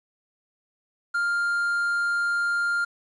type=tone; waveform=triangle; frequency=1400 Hz; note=F6; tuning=4 cents sharp; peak=-20 dBFS; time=1.14-2.85 s; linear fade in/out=10 ms; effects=resampled to 24000 Hz + 9-bit